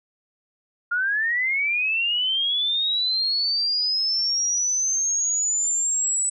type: linear sweep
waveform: sine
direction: up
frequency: 1396.9 to 7950 Hz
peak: -20 dBFS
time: 0.91-6.3 s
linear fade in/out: 10 ms
effects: none